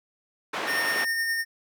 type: band-pass noise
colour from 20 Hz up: white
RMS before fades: -31 dBFS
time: 0.53-1.05 s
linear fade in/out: 10 ms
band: 310 to 2000 Hz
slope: 12 dB/octave
type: tone with tremolo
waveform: square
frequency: 1827 Hz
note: A#6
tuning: 35 cents flat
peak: -24 dBFS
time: 0.66-1.45 s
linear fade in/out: 50 ms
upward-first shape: sine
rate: 9.6 Hz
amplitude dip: 30%
effects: none